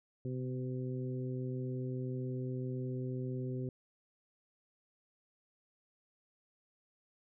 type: harmonic tone with a mistuned harmonic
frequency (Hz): 127.4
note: C3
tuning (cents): -46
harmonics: 1 / 2 / 3 / 4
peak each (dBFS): -37 / -42 / -43 / -50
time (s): 0.25-3.69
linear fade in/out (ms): 2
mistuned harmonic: 1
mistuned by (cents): +23
effects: none